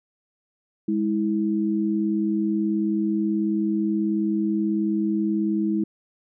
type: tone pair together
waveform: sine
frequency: 205.8 / 324.3 Hz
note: G#3 / E4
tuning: -16 / -28 cents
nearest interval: minor sixth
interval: 788 cents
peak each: -23 dBFS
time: 0.88-5.84 s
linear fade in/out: 5 ms
effects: none